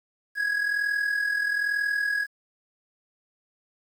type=tone with amplitude modulation; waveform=triangle; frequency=1661.2 Hz; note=G#6; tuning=in tune; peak=-19 dBFS; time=0.35-2.27 s; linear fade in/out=50 ms; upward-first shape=sine; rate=41.1 Hz; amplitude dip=60%; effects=9-bit